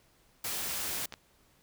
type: noise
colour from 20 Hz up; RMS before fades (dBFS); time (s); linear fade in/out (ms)
white; -35; 0.44-1.06; 5
type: clicks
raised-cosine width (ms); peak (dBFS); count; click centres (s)
0.2; -24; 2; 1.124 / 1.139
effects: pink hiss -66 dBFS RMS until 1.62 s